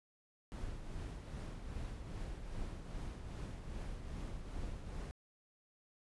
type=noise with tremolo; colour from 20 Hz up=brown; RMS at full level=-42 dBFS; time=0.52-5.11 s; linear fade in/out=0 ms; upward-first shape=triangle; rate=2.5 Hz; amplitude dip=50%; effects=resampled to 24000 Hz